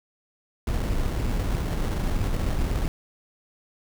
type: noise with sample-and-hold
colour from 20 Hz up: brown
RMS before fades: -25 dBFS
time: 0.67-2.88 s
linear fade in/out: 2 ms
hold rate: 2450 Hz
effects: none